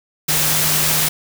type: tone in noise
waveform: sine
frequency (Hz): 154.5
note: D#3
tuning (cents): -12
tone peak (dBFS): -26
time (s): 0.28-1.09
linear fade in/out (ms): 10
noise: white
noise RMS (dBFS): -17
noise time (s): 0.28-1.09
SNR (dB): -12
effects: none